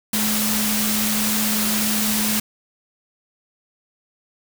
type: tone in noise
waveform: sine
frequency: 213.8 Hz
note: A3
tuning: 49 cents flat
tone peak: -23 dBFS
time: 0.13-2.4 s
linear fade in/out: 5 ms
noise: white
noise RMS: -22 dBFS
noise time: 0.13-2.4 s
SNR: -4 dB
effects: none